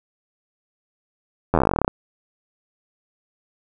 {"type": "slowing click train", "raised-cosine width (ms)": 1, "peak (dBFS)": -3, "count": 18, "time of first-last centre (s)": [1.54, 1.879], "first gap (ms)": 11, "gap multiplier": 1.07, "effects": []}